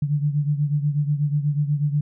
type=beating tone pair; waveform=sine; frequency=145 / 153.2 Hz; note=D3 / D#3; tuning=-22 / -27 cents; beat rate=8.2 Hz; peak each=-20 / -25 dBFS; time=0.02-2.01 s; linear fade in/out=5 ms; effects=none